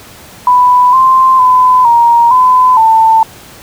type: tone with pitch steps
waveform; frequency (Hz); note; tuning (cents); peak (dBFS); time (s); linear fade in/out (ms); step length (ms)
sine; 992 / 1044 / 1010 / 939 / 1012 / 892; B5 / C6 / B5 / A#5 / B5 / A5; +7 / -4 / +39 / +12 / +42 / +23; -3; 0.47-3.23; 2; 460
effects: pink hiss -34 dBFS RMS until 3.62 s + high-pass 60 Hz 12 dB/octave